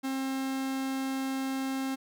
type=tone; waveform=45% pulse; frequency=266.7 Hz; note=C4; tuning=33 cents sharp; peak=-30 dBFS; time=0.03-1.96 s; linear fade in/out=20 ms; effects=none